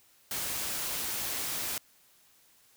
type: noise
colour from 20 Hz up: white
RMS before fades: -34 dBFS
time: 0.31-1.78 s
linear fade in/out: 2 ms
effects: white hiss -63 dBFS RMS until 2.76 s